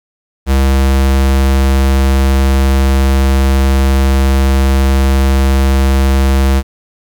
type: tone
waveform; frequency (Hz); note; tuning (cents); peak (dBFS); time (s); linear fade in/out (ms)
square; 67.2; C2; +47; -8; 0.46-6.63; 50
effects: 8-bit